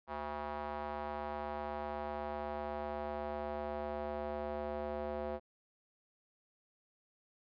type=tone with band-pass filter sweep; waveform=square; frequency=74 Hz; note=D2; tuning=14 cents sharp; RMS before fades=-40 dBFS; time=0.07-5.4 s; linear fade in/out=50 ms; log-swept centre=910 to 600 Hz; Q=2.2; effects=resampled to 11025 Hz